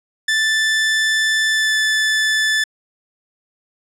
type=tone with pitch glide; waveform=sawtooth; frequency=1760 to 1747.8 Hz; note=A6 to A6; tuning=0 to -12 cents; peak=-11 dBFS; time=0.28-2.64 s; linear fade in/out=5 ms; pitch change=-12 cents; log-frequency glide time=1.5-1.77 s; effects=low-pass 8000 Hz 12 dB/octave